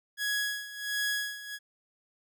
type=tone with tremolo; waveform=sawtooth; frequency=1670 Hz; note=G#6; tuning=9 cents sharp; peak=-24 dBFS; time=0.17-1.59 s; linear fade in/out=50 ms; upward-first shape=sine; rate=1.4 Hz; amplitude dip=80%; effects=none